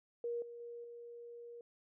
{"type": "tone with level steps", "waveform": "sine", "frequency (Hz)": 473.2, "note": "A#4", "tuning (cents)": 26, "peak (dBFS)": [-36, -47, -45, -48], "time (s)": [0.24, 1.61], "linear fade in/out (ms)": 2, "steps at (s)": [0.42, 0.6, 0.84], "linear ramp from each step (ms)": 2, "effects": []}